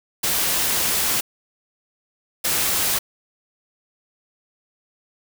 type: noise bursts at uneven times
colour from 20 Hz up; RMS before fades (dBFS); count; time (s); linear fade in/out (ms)
white; -21; 2; 0.23-1.21 / 2.44-2.99; 10
effects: none